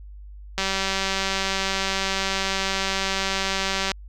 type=click train; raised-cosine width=0.2 ms; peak=-7 dBFS; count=645; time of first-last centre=0.58-3.917 s; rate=193 Hz; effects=added 50 Hz sine -38 dBFS peak until 4.08 s